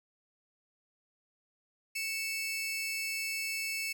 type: tone pair together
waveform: sawtooth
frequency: 2217 / 2637 Hz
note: C#7 / E7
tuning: 0 / 0 cents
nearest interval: minor third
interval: 300 cents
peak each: -34 / -32 dBFS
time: 1.95-3.93 s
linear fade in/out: 10 ms
effects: none